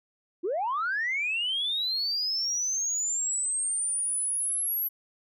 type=linear sweep; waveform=sine; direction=up; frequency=311.1 to 11790 Hz; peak=-25 dBFS; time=0.43-4.89 s; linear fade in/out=20 ms; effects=tanh soft clip ceiling -22 dBFS